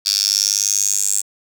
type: tone with high-pass filter sweep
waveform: 10% pulse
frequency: 100.5 Hz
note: G2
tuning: 44 cents sharp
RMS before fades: -18 dBFS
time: 0.05-1.22 s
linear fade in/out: 20 ms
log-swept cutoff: 4800 to 7700 Hz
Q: 7.8
effects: none